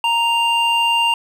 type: tone pair together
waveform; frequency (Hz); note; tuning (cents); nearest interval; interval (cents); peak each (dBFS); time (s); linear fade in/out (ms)
triangle; 931.2 / 2794; A#5 / F7; -2 / 0; octave + perfect fifth; 1902; -15; 0.04-1.14; 2
effects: none